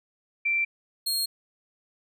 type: tone pair in turn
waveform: sine / sawtooth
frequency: 2349 / 4251 Hz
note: D7 / C8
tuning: 0 / +27 cents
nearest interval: minor seventh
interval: 1027 cents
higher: second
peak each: -22 dBFS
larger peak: neither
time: 0.45-0.65 / 1.06-1.26 s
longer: neither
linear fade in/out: 10 ms
effects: none